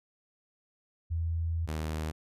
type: tone pair in turn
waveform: sine / sawtooth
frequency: 82.8 / 78.15 Hz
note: E2 / D#2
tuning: +8 / +8 cents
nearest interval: minor second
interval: 100 cents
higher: first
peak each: -28 / -28 dBFS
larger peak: neither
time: 1.1-1.67 / 1.67-2.12 s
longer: first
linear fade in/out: 20 ms
effects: resampled to 32000 Hz